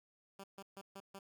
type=tone bursts; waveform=10% pulse; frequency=196 Hz; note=G3; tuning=in tune; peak=-40 dBFS; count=5; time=0.39-1.19 s; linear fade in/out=5 ms; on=48 ms; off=140 ms; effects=none